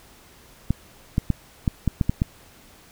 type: clicks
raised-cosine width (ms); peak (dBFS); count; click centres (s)
5; -7; 8; 0.706 / 1.181 / 1.303 / 1.678 / 1.877 / 2.012 / 2.095 / 2.219
effects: pink hiss -51 dBFS RMS until 2.91 s